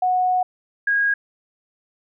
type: tone pair in turn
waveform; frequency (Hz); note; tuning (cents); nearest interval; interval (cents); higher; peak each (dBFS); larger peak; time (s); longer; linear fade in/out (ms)
sine; 734 / 1638.3; F#5 / G#6; -14 / -24; octave + major second; 1390; second; -16; neither; 0.02-0.43 / 0.87-1.14; first; 5
effects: none